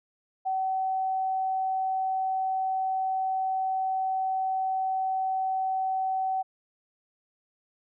sine tone, 760 Hz, F#5, 46 cents sharp, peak -25 dBFS, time 0.45-6.43 s, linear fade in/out 20 ms, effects none

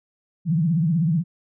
sine tone with vibrato, 164.1 Hz, E3, 8 cents flat, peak -17 dBFS, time 0.45-1.24 s, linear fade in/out 50 ms, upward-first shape triangle, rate 16 Hz, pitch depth 210 cents each way, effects none

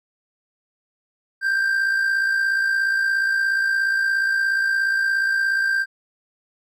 triangle tone with amplitude modulation, 1578 Hz, G6, 11 cents sharp, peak -14 dBFS, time 1.41-5.86 s, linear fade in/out 50 ms, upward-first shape sine, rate 57 Hz, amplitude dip 45%, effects none

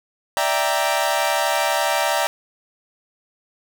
sawtooth chord, E half-diminished seventh, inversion third, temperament equal, 587.3 / 659.3 / 784 / 932.3 Hz, D5 / E5 / G5 / Bb5, 0 / 0 / 0 / 0 cents, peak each -20 dBFS, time 0.37-2.27 s, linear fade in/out 0 ms, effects none

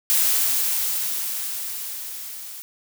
blue noise with level ramp, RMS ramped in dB -18 to -37 dBFS, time 0.1-2.62 s, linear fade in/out 0 ms, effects none

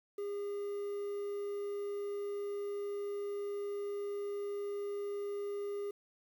triangle tone with quantisation, 405.7 Hz, G#4, 41 cents flat, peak -34 dBFS, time 0.18-5.91 s, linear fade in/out 5 ms, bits 10, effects none

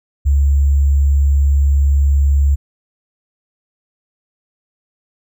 sine tone with sample-and-hold, 70.2 Hz, C#2, 22 cents sharp, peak -9 dBFS, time 0.25-2.56 s, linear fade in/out 20 ms, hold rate 7350 Hz, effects none

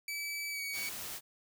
sawtooth tone with pitch glide, 2300 to 2254 Hz, D7 to C#7, -37 to +28 cents, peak -33 dBFS, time 0.08-0.89 s, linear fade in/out 2 ms, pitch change -35 cents, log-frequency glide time 0.51-0.61 s
white noise, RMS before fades -42 dBFS, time 0.72-1.21 s, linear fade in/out 50 ms
effects none

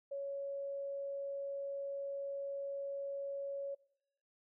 sine tone, 557 Hz, C#5, 8 cents sharp, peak -38 dBFS, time 0.11-3.75 s, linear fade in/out 10 ms, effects noise-tail reverb RT60 0.8 s tail -23 dB re dry

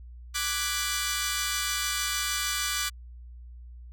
10% pulse chord, G# half-diminished seventh, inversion second, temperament equal, 1174.7 / 1480 / 1661.2 / 1975.5 Hz, D6 / F#6 / G#6 / B6, 0 / 0 / 0 / 0 cents, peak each -23 / -24 / -27 / -25 dBFS, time 0.34-2.9 s, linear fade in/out 20 ms, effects added 60 Hz sine -42 dBFS peak until 3.92 s

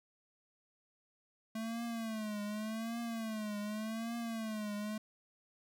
square tone with vibrato, 220 Hz, A3, in tune, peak -38 dBFS, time 1.55-4.98 s, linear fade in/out 5 ms, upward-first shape triangle, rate 0.86 Hz, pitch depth 120 cents each way, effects none

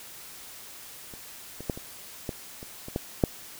clicks, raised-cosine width 2 ms, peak -30 / -25 / -13 / -25 / -17 / -27 / -25 / -14 / -6 dBFS, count 9, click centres 1.138 / 1.606 / 1.698 / 1.775 / 2.292 / 2.629 / 2.884 / 2.961 / 3.238 s, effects white hiss -45 dBFS RMS until 3.59 s

